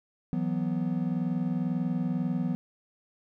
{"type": "chord", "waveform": "triangle", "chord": "E suspended second", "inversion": "none", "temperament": "equal", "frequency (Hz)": [164.81, 185, 246.9], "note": ["E3", "F#3", "B3"], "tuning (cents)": [0, 0, 0], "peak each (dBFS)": -29, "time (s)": [0.33, 2.55], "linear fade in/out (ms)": 0, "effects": []}